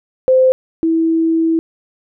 sine tone pair in turn, 518 / 326.3 Hz, C5 / E4, -17 / -18 cents, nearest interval minor sixth, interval 801 cents, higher first, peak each -7 / -11 dBFS, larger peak first, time 0.28-0.52 / 0.83-1.59 s, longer second, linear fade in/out 0 ms, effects none

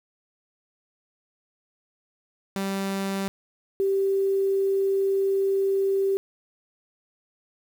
sawtooth / sine tone pair in turn, 195.1 / 390.2 Hz, G3 / G4, -8 / -8 cents, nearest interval octave, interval 1200 cents, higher second, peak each -22 / -20 dBFS, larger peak second, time 2.56-3.28 / 3.8-6.17 s, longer second, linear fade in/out 0 ms, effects 8-bit

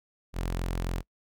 sawtooth tone, 43.65 Hz, F1, in tune, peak -25 dBFS, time 0.33-1.03 s, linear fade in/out 50 ms, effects noise-tail reverb RT60 0.1 s tail -25 dB re dry

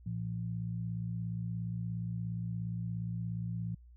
sine tone pair together, 114.53 / 171.6 Hz, A#2 / F3, -30 / -30 cents, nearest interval perfect fifth, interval 700 cents, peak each -36 / -38 dBFS, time 0.06-3.75 s, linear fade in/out 5 ms, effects added 60 Hz sine -53 dBFS peak until 3.96 s

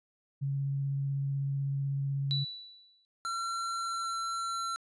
sine tone with vibrato, 138.59 Hz, C#3, in tune, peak -29 dBFS, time 0.41-2.45 s, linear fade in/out 20 ms, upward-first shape sine, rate 16 Hz, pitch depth 10 cents each way
sine tone with exponential decay, 3951 Hz, B7, in tune, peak -28 dBFS, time 2.31-3.05 s, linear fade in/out 0 ms, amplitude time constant 160 ms
square tone with pitch glide, 1360 to 1349.8 Hz, F6 to E6, -46 to +41 cents, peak -33 dBFS, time 3.25-4.76 s, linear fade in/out 0 ms, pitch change -13 cents, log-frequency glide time 3.77-4.19 s
effects resampled to 22050 Hz

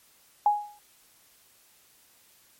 sine tone with exponential decay, 830.6 Hz, G#5, in tune, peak -15 dBFS, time 0.46-0.79 s, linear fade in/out 2 ms, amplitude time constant 70 ms, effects white hiss -60 dBFS RMS until 2.59 s + MP3 64 kbps

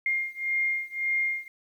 sine beating tone pair, 2120 / 2121.8 Hz, C7 / C7, +22 / +24 cents, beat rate 1.8 Hz, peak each -28 / -29 dBFS, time 0.06-1.48 s, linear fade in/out 2 ms, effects 10-bit

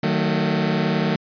sawtooth chord, D# diminished, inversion none, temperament just, 155.56 / 186.68 / 224 Hz, D#3 / F#3 / A3, 0 / +16 / +31 cents, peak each -19 dBFS, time 0.03-1.16 s, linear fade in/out 5 ms, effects resampled to 11025 Hz

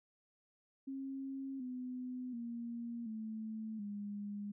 sine tone with pitch steps, 270 / 251.9 / 235 / 219.3 / 204.6 Hz, C#4 / B3 / A#3 / A3 / G#3, -45 / +34 / +14 / -6 / -26 cents, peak -40 dBFS, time 0.87-4.52 s, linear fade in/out 10 ms, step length 730 ms, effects none

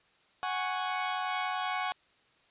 sawtooth chord, F# suspended second, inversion none, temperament equal, 740 / 830.6 / 1108.7 Hz, F#5 / G#5 / C#6, 0 / 0 / 0 cents, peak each -30 / -33 / -31 dBFS, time 0.43-1.92 s, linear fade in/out 0 ms, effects white hiss -66 dBFS RMS until 2.5 s + resampled to 8000 Hz

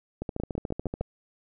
two click trains, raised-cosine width 2 ms, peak -18 / -17 dBFS, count 12 / 5, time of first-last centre 0.22-1.011 / 0.4-1.01 s, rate 13.9 / 6.56 Hz, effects none

